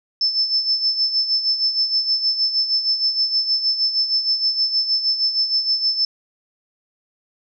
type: tone with tremolo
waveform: sine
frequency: 5274 Hz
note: E8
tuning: in tune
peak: -14 dBFS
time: 0.21-6.05 s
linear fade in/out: 2 ms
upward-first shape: sine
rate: 6.4 Hz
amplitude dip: 65%
effects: none